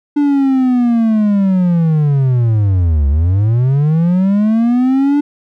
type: linear two-way sweep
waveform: triangle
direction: down then up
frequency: 293.6 to 68 to 293.6 Hz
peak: -7 dBFS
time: 0.16-5.21 s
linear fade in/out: 10 ms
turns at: 3.08 s
effects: none